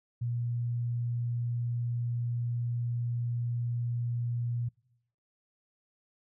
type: tone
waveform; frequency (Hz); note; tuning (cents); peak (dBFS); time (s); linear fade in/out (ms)
sine; 119.5; A#2; +43; -29; 0.21-4.69; 10
effects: noise-tail reverb RT60 0.9 s tail -26 dB re dry